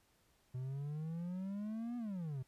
triangle exponential two-way sweep, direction up then down, 124.7 to 245.2 to 124.7 Hz, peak -37 dBFS, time 0.54-2.43 s, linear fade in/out 10 ms, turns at 1.97 s, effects pink hiss -73 dBFS RMS until 2.47 s + resampled to 32000 Hz

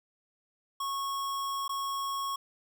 square tone with dropouts, 1100 Hz, C#6, 14 cents flat, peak -32 dBFS, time 0.8-2.36 s, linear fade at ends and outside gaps 5 ms, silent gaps 1.68-1.692 s, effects none

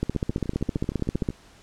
two click trains, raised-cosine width 3 ms, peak -22 / -11 dBFS, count 16 / 20, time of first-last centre 0.15-1.304 / 0.03-1.288 s, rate 13 / 15.1 Hz, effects pink hiss -53 dBFS RMS until 1.62 s + low-pass 8000 Hz 12 dB/octave

